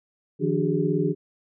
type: tone cluster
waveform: sine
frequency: 153.1 / 172.5 / 293.7 / 378.7 / 414.8 Hz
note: D#3 / F3 / D4 / F#4 / G#4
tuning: -28 / -21 / 0 / +40 / -2 cents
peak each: -27 dBFS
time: 0.39-1.15 s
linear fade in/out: 50 ms
effects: none